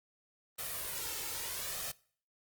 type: noise with flanger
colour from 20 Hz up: white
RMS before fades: -39 dBFS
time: 0.58-1.92 s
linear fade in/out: 10 ms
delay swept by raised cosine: 1.6 to 2.27 ms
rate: 0.79 Hz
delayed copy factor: +0.6
effects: noise-tail reverb RT60 0.5 s tail -22 dB re dry + Opus 32 kbps